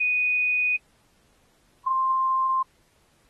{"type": "tone pair in turn", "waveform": "sine", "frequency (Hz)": [2483, 1051.2], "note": ["D#7", "C6"], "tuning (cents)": [-4, 8], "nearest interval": "octave + minor third", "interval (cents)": 1488, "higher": "first", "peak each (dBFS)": [-20, -20], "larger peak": "neither", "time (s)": [[0, 0.77], [1.86, 2.63]], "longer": "neither", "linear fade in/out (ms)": 10, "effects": ["pink hiss -64 dBFS RMS until 3.29 s", "AAC 32 kbps"]}